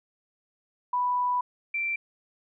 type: tone pair in turn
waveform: sine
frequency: 987.8 / 2349 Hz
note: B5 / D7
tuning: 0 / 0 cents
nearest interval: octave + minor third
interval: 1500 cents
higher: second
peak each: -23 / -26 dBFS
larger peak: first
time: 0.93-1.41 / 1.74-1.96 s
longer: first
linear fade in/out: 5 ms
effects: none